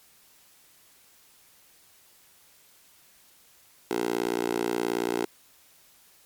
10% pulse tone with high-pass filter, 58.6 Hz, A#1, 10 cents sharp, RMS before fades -28 dBFS, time 3.91-5.25 s, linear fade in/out 0 ms, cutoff 390 Hz, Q 2.6, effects white hiss -58 dBFS RMS until 6.25 s + MP3 96 kbps

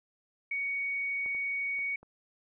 sine tone, 2237 Hz, C#7, 15 cents sharp, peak -30 dBFS, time 0.51-1.96 s, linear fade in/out 5 ms
clicks, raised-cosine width 1 ms, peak -35 / -37 / -41 / -39 dBFS, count 4, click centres 1.261 / 1.349 / 1.791 / 2.03 s
effects none

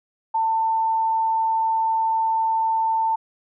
sine tone, 894 Hz, A5, 27 cents sharp, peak -18 dBFS, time 0.34-3.16 s, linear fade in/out 10 ms, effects none

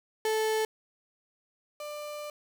35% pulse tone pair in turn, 437.1 / 594 Hz, A4 / D5, -11 / +20 cents, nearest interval perfect fourth, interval 531 cents, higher second, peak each -24 / -35 dBFS, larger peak first, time 0.25-0.65 / 1.8-2.3 s, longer second, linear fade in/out 2 ms, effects none

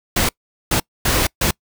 pink noise bursts at uneven times, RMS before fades -17 dBFS, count 4, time 0.16-0.29 / 0.71-0.8 / 1.05-1.27 / 1.41-1.51 s, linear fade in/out 5 ms, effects noise-tail reverb RT60 0.1 s tail -26 dB re dry

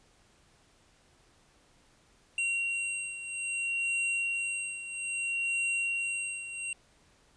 square beating tone pair, 2750 / 2750.61 Hz, F7 / F7, -27 / -27 cents, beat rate 0.61 Hz, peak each -32 / -37 dBFS, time 2.38-6.73 s, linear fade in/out 2 ms, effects pink hiss -64 dBFS RMS until 7.36 s + resampled to 22050 Hz

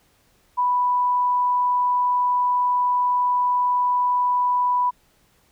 sine tone, 987.8 Hz, B5, in tune, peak -17 dBFS, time 0.57-4.91 s, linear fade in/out 20 ms, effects pink hiss -61 dBFS RMS until 5.51 s

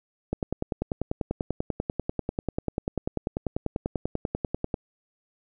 click train, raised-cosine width 2 ms, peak -13 dBFS, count 46, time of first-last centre 0.33-4.742 s, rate 10.2 Hz, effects none

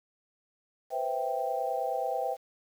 sine chord, C major seventh, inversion third, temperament equal, 493.9 / 523.3 / 659.3 / 784 Hz, B4 / C5 / E5 / G5, 0 / 0 / 0 / 0 cents, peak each -36 / -35 / -34 / -32 dBFS, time 0.9-2.37 s, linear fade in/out 50 ms, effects 9-bit

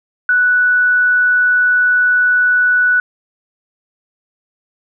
sine tone, 1480 Hz, F#6, in tune, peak -9 dBFS, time 0.29-3 s, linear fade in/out 2 ms, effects none

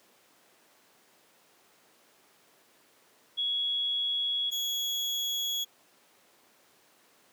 sine / 35% pulse tone pair in turn, 3346 / 3346 Hz, G#7 / G#7, +12 / +12 cents, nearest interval unison, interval 0 cents, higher neither, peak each -27 dBFS, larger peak neither, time 3.37-4.51 / 4.51-5.65 s, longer neither, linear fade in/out 20 ms, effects pink hiss -62 dBFS RMS until 7.32 s + high-pass 300 Hz 12 dB/octave

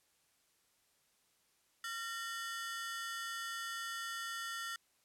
sawtooth ring-modulated tone, 1606 Hz, G6, 41 cents sharp, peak -33 dBFS, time 1.84-4.76 s, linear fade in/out 2 ms, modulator 232 Hz, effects white hiss -74 dBFS RMS until 5.04 s + low-pass 12000 Hz 12 dB/octave

